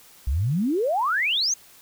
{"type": "exponential sweep", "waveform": "sine", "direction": "up", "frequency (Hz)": [58.27, 6645], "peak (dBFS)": -20, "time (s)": [0.27, 1.54], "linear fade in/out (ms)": 5, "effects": ["white hiss -51 dBFS RMS until 1.81 s"]}